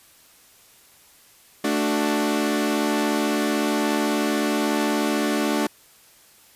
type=chord; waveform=sawtooth; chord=D major; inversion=second; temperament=equal; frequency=220 / 293.7 / 370 Hz; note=A3 / D4 / F#4; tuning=0 / 0 / 0 cents; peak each=-21 / -19 / -24 dBFS; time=1.64-5.67 s; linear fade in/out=5 ms; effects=white hiss -53 dBFS RMS until 6.55 s + resampled to 32000 Hz